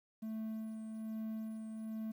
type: tone with tremolo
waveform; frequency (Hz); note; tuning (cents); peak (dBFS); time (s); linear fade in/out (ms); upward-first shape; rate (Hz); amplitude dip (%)
triangle; 220; A3; 0; -36; 0.22-2.12; 10; sine; 1.2; 40
effects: 11-bit